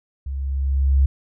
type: tone with level ramp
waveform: sine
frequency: 68 Hz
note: C#2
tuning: 33 cents flat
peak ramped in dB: -25 to -11 dBFS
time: 0.26-1.06 s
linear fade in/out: 5 ms
effects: none